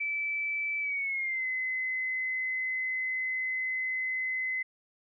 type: tone with pitch glide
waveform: sine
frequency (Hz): 2315 to 2039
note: D7 to C7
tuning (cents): -25 to -45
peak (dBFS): -29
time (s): 0-4.63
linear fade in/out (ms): 10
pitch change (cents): -220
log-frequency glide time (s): 0.8-1.46
effects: none